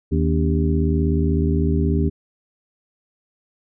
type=harmonic tone with a mistuned harmonic; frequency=79.3 Hz; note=D#2; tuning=33 cents sharp; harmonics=1 / 2 / 3 / 4 / 5; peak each=-19 / -22 / -24 / -25 / -26 dBFS; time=0.11-2.1 s; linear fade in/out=20 ms; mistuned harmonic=4; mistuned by=-130 cents; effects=none